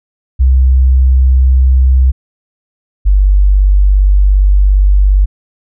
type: tone pair in turn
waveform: sine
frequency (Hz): 64.6 / 48.68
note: C2 / G1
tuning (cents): -21 / -11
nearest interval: perfect fourth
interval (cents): 490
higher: first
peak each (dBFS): -4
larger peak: neither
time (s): 0.39-2.12 / 3.05-5.26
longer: second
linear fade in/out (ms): 20
effects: none